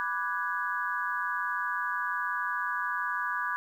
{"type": "chord", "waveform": "sine", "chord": "G# half-diminished seventh", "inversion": "first", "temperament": "equal", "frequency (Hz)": [987.8, 1174.7, 1480, 1661.2], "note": ["B5", "D6", "F#6", "G#6"], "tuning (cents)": [0, 0, 0, 0], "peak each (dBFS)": [-35, -34, -35, -33], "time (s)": [0, 3.56], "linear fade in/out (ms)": 0, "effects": ["10-bit"]}